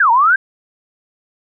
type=exponential two-way sweep; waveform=sine; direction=down then up; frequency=1716 to 891 to 1619 Hz; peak=-8 dBFS; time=0-0.36 s; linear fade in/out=5 ms; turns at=0.11 s; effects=none